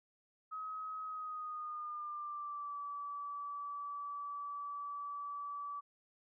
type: tone with pitch glide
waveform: sine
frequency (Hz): 1271 to 1152.1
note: D#6 to D6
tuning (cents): +36 to -34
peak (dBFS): -40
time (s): 0.51-5.81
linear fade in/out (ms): 20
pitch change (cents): -170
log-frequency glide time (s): 1.03-2.78
effects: none